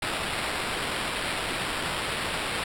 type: noise with sample-and-hold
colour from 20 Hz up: blue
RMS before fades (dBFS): -30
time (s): 0.02-2.64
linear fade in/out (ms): 5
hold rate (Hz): 6300
effects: low-pass 12000 Hz 12 dB/octave